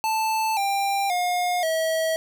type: tone with pitch steps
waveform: square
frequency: 880 / 793.1 / 714.8 / 644.2 Hz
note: A5 / G5 / F5 / E5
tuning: 0 / +20 / +40 / -40 cents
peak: -22 dBFS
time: 0.04-2.16 s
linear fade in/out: 0 ms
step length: 530 ms
effects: none